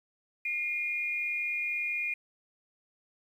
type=tone pair together; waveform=sine; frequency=2114 / 2436 Hz; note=C7 / D#7; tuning=+17 / -37 cents; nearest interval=major second; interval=246 cents; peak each=-37 / -30 dBFS; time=0.45-2.14 s; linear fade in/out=5 ms; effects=10-bit